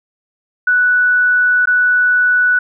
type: tone with dropouts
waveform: sine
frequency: 1480 Hz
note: F#6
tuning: in tune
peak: -9 dBFS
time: 0.67-2.59 s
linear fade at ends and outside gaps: 5 ms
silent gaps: 1.657-1.672 s
effects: none